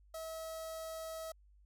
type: tone with notch filter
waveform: sawtooth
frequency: 645 Hz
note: E5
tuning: 38 cents flat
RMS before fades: -44 dBFS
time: 0.14-1.32 s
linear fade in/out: 5 ms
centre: 2400 Hz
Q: 0.93
effects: added 50 Hz sine -61 dBFS peak until 1.65 s